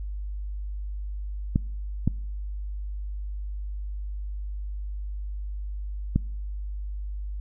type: clicks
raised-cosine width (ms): 5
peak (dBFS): -8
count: 3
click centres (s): 1.559 / 2.076 / 6.16
effects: noise-tail reverb RT60 0.7 s tail -26 dB re dry + added 50 Hz sine -30 dBFS peak until 7.4 s